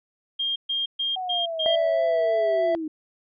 sine tone bursts, 3214 Hz, G7, 43 cents sharp, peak -23 dBFS, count 5, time 0.39-1.76 s, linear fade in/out 10 ms, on 170 ms, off 130 ms
sine linear sweep, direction down, 756 to 303.7 Hz, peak -27 dBFS, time 1.16-2.88 s, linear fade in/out 5 ms
triangle tone with vibrato, 659.3 Hz, E5, in tune, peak -18 dBFS, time 1.66-2.75 s, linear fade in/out 0 ms, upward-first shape sine, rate 3.2 Hz, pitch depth 12 cents each way
effects resampled to 11025 Hz

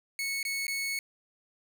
sawtooth tone with dropouts, 2205 Hz, C#7, 10 cents flat, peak -27 dBFS, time 0.19-0.99 s, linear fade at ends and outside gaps 1 ms, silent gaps 0.429-0.451 / 0.668-0.68 s, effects none

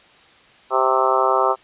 harmonic tone with a mistuned harmonic, 130.81 Hz, C3, in tune, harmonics 3 / 4 / 5 / 6 / 7 / 8 / 9 / 10, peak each -23 / -23 / -23 / -23 / -23 / -23 / -23 / -23 dBFS, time 0.7-1.56 s, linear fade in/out 50 ms, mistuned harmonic 8, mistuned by +31 cents, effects white hiss -50 dBFS RMS until 1.63 s + resampled to 8000 Hz

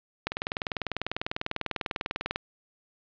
click train, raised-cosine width 0.3 ms, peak -13 dBFS, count 43, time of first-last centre 0.27-2.36 s, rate 20.1 Hz, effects resampled to 11025 Hz + 7-bit

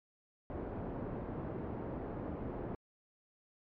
white low-pass noise, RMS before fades -41 dBFS, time 0.5-2.75 s, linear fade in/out 0 ms, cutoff 450 Hz, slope 12 dB/octave, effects low-pass 2000 Hz 12 dB/octave + MP3 64 kbps

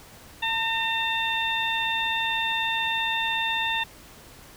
harmonic tone with a mistuned harmonic, 902 Hz, A5, 43 cents sharp, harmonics 1 / 2 / 3 / 4, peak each -29 / -29 / -29 / -29 dBFS, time 0.42-3.84 s, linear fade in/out 10 ms, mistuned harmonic 2, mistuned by +16 cents, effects pink hiss -48 dBFS RMS until 4.56 s

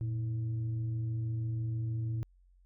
sine tone with frequency modulation, 115.6 Hz, A#2, 14 cents flat, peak -31 dBFS, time 0.01-2.23 s, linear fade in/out 0 ms, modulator 205 Hz, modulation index 0.3, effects added 45 Hz sine -60 dBFS peak until 2.65 s

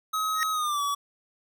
square tone with pitch glide, 1273 to 1140.7 Hz, D#6 to C#6, +39 to +49 cents, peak -26 dBFS, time 0.13-0.95 s, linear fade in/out 10 ms, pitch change -190 cents, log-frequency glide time 0.52-0.82 s
square tone with exponential growth, 1864.7 Hz, A#6, in tune, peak -22 dBFS, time 0.34-0.43 s, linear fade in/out 0 ms, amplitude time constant 19 ms
effects none

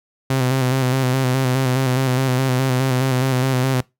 sawtooth tone with vibrato, 130 Hz, C3, 11 cents flat, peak -12 dBFS, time 0.3-3.81 s, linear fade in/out 5 ms, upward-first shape square, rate 4.8 Hz, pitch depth 39 cents each way, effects noise-tail reverb RT60 0.2 s tail -22 dB re dry

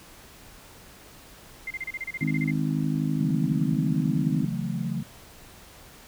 sine tone bursts, 2093 Hz, C7, in tune, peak -29 dBFS, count 13, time 1.67-2.51 s, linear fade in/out 5 ms, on 36 ms, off 31 ms
harmonic tone, 51.91 Hz, G#1, in tune, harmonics 3 / 4 / 5 / 6, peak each -26 / -31 / -28 / -34 dBFS, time 2.21-4.45 s, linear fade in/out 5 ms
sine chord, F# minor seventh, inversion second, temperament just, 138.75 / 166.5 / 185 / 222 Hz, C#3 / E3 / F#3 / A3, +2 / +18 / 0 / +16 cents, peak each -32 dBFS, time 3.19-5.03 s, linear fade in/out 10 ms
effects pink hiss -49 dBFS RMS until 6.07 s

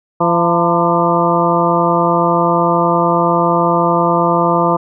harmonic tone with a mistuned harmonic, 170.5 Hz, F3, 41 cents flat, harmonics 1 / 2 / 3 / 4 / 5 / 6 / 7, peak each -18 / -18 / -18 / -18 / -18 / -18 / -18 dBFS, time 0.2-4.77 s, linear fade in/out 10 ms, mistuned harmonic 5, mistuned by +83 cents, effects none

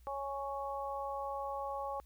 harmonic tone, 277.2 Hz, C#4, in tune, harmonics 2 / 3 / 4, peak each -41 / -40 / -42 dBFS, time 0.07-2 s, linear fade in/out 0 ms, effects added 60 Hz sine -57 dBFS peak until 2.05 s + white hiss -72 dBFS RMS until 2.05 s

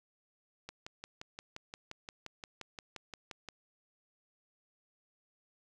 click train, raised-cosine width 0.2 ms, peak -26 dBFS, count 17, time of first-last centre 0.69-3.487 s, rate 5.72 Hz, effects none

